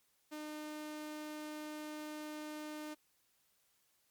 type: tone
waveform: sawtooth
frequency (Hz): 303.7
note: D#4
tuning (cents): -42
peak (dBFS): -39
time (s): 0.31-2.95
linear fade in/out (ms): 20
effects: white hiss -75 dBFS RMS until 4.1 s + MP3 96 kbps